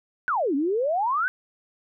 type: exponential two-way sweep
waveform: sine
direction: down then up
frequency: 1568 to 264.8 to 1568 Hz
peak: -21 dBFS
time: 0.28-1.28 s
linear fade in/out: 0 ms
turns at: 0.55 s
effects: none